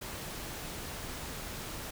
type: noise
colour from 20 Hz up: pink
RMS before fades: -41 dBFS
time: 0.01-1.91 s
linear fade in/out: 10 ms
effects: none